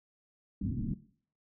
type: low-pass noise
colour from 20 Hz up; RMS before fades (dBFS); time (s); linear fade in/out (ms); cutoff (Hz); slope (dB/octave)
white; -34; 0.61-0.94; 5; 270; 48
effects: noise-tail reverb RT60 0.5 s tail -17 dB re dry